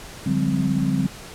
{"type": "tone cluster", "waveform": "sine", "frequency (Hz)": [146.4, 181.4, 199, 261.6], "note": ["D3", "F#3", "G3", "C4"], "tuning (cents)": [-5, -34, 26, 0], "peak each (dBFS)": -24, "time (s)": [0.26, 1.07], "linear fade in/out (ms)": 5, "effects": ["pink hiss -39 dBFS RMS until 1.34 s", "low-pass 11000 Hz 12 dB/octave"]}